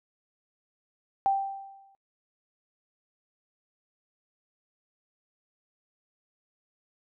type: tone with exponential decay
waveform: sine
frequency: 784 Hz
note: G5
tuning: in tune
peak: -19 dBFS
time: 1.26-1.95 s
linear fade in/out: 0 ms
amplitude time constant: 150 ms
effects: noise-tail reverb RT60 0.1 s tail -22 dB re dry